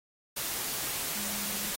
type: tone in noise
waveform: sine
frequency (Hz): 205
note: G#3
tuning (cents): -22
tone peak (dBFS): -44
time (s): 1.15-1.71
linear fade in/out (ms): 10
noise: white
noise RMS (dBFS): -34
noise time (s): 0.36-1.76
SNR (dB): -13
effects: AAC 48 kbps